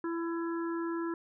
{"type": "harmonic tone", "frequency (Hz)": 334.8, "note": "E4", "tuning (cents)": 27, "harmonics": [1, 3, 4, 5], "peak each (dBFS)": [-32, -42, -44, -46], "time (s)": [0.04, 1.14], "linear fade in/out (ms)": 2, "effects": []}